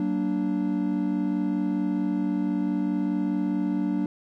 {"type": "chord", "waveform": "triangle", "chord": "Gb augmented", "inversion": "none", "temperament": "equal with one note detuned", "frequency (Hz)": [188.56, 233.1, 293.7], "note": ["Gb3", "Bb3", "D4"], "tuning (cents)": [33, 0, 0], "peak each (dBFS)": [-26, -28, -24], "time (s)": [0, 4.06], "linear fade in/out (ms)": 2, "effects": []}